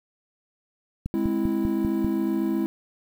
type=click train; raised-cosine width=5 ms; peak=-16 dBFS; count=6; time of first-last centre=1.06-2.046 s; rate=5.07 Hz
type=chord; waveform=triangle; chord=Ab augmented; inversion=none; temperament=equal; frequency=207.7 / 261.6 / 329.6 Hz; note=Ab3 / C4 / E4; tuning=0 / 0 / 0 cents; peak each=-25 / -27 / -23 dBFS; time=1.14-2.66 s; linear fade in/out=0 ms
effects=8-bit